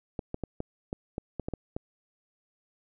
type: clicks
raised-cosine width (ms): 2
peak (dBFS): -19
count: 10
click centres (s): 0.192 / 0.344 / 0.437 / 0.604 / 0.929 / 1.181 / 1.397 / 1.485 / 1.537 / 1.765
effects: none